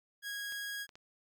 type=tone; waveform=sawtooth; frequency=1647 Hz; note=G#6; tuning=15 cents flat; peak=-34 dBFS; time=0.22-0.87 s; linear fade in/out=50 ms
type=clicks; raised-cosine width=0.2 ms; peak=-35 dBFS; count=3; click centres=0.523 / 0.892 / 0.955 s
effects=MP3 96 kbps